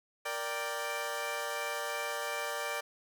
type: chord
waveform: 15% pulse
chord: G minor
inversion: first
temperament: equal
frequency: 466.2 / 587.3 / 784 Hz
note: Bb4 / D5 / G5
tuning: 0 / 0 / 0 cents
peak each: -34 / -30 / -34 dBFS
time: 0.25-2.81 s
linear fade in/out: 10 ms
effects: none